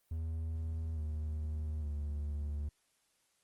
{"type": "tone with pitch steps", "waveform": "triangle", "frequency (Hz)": [80.5, 76.86, 73.39], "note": ["E2", "D#2", "D2"], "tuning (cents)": [-41, -21, -1], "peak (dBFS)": -33, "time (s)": [0.11, 2.69], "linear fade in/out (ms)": 5, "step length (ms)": 860, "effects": ["white hiss -75 dBFS RMS until 3.43 s", "Opus 32 kbps"]}